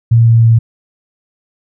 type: tone with pitch steps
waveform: sine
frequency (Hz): 115.8 / 115.07 / 114.34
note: A#2 / A#2 / A#2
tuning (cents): -11 / -22 / -33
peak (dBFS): -4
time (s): 0.11-0.59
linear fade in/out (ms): 10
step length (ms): 160
effects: none